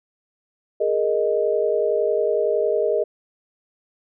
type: chord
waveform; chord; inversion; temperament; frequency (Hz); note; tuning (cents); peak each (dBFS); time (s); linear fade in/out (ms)
sine; Ab suspended second; none; equal; 415.3 / 466.2 / 622.3; Ab4 / Bb4 / Eb5; 0 / 0 / 0; -22; 0.8-3.04; 10
effects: none